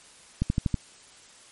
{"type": "click train", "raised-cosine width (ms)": 5, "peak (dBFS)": -11, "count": 5, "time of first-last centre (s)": [0.42, 0.743], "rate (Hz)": 12.4, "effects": ["white hiss -52 dBFS RMS until 1.51 s", "MP3 48 kbps"]}